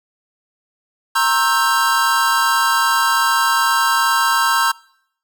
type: chord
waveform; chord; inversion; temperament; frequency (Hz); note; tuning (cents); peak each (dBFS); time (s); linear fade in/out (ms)
square; C dominant seventh; third; equal with one note detuned; 932.3 / 1072.2 / 1318.5 / 1568; Bb5 / C6 / E6 / G6; 0 / +42 / 0 / 0; -20; 1.15-4.72; 10
effects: noise-tail reverb RT60 0.7 s tail -25 dB re dry